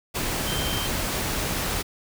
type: tone in noise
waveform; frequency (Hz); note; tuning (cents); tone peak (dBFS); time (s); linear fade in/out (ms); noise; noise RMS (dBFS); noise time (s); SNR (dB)
sine; 3136; G7; 0; -31; 0.46-0.88; 20; pink; -27; 0.14-1.83; -7
effects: none